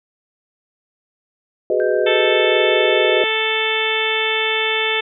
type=chord; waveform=sine; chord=G# minor seventh; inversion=third; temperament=just; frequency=373.8 / 415.3 / 498.4 / 623 Hz; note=F#4 / G#4 / B4 / D#5; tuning=+18 / 0 / +16 / +2 cents; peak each=-20 dBFS; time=1.7-3.24 s; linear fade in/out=2 ms
type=tone with exponential decay; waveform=sine; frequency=1568 Hz; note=G6; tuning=in tune; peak=-26 dBFS; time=1.8-3.97 s; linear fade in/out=0 ms; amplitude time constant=470 ms
type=harmonic tone; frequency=440 Hz; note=A4; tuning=in tune; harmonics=1 / 2 / 3 / 4 / 5 / 6 / 7 / 8; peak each=-23 / -27 / -29 / -25 / -23 / -24 / -26 / -24 dBFS; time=2.06-5.01 s; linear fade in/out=10 ms
effects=none